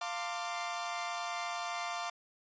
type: chord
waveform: sawtooth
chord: D minor seventh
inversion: first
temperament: equal with one note detuned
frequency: 698.5 / 901.6 / 1046.5 / 1174.7 Hz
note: F5 / A5 / C6 / D6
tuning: 0 / +42 / 0 / 0 cents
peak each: -35 / -40 / -40 / -37 dBFS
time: 0.01-2.1 s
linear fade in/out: 5 ms
effects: resampled to 16000 Hz